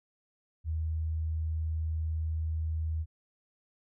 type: tone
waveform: sine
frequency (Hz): 79.6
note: D#2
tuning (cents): +40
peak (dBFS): -29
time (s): 0.64-3.06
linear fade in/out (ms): 50
effects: none